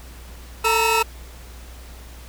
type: tone cluster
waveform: 45% pulse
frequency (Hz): 443.7 / 910 / 942 / 1329 / 2581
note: A4 / A#5 / A#5 / E6 / E7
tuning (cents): +14 / -42 / +18 / +14 / -37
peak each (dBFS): -23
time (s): 0.64-1.03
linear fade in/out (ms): 10
effects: added 60 Hz sine -38 dBFS peak until 2.28 s + pink hiss -45 dBFS RMS until 2.28 s